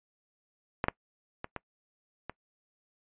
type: clicks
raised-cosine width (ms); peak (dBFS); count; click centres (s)
0.5; -12 / -10 / -21 / -20 / -22; 5; 0.841 / 0.884 / 1.444 / 1.563 / 2.296
effects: noise-tail reverb RT60 0.1 s tail -23 dB re dry + resampled to 8000 Hz